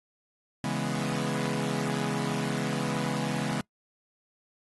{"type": "chord", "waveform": "sawtooth", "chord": "C# minor seventh", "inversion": "none", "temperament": "equal", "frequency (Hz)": [138.59, 164.81, 207.7, 246.9], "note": ["C#3", "E3", "G#3", "B3"], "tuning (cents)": [0, 0, 0, 0], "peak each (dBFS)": [-29, -30, -29, -30], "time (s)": [0.64, 3.61], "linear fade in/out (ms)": 2, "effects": ["noise-tail reverb RT60 0.1 s tail -24 dB re dry", "AAC 32 kbps"]}